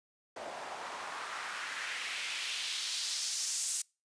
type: noise with band-pass filter sweep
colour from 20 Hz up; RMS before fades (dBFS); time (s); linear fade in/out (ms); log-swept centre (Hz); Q
white; -38; 0.36-3.82; 5; 610 to 7900; 1.7
effects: noise-tail reverb RT60 0.3 s tail -26 dB re dry + resampled to 22050 Hz